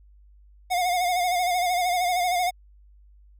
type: tone with vibrato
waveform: square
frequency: 717 Hz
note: F5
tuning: 45 cents sharp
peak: -22 dBFS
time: 0.7-2.51 s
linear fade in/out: 20 ms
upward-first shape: sine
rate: 13 Hz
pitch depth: 55 cents each way
effects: added 50 Hz sine -50 dBFS peak until 3.39 s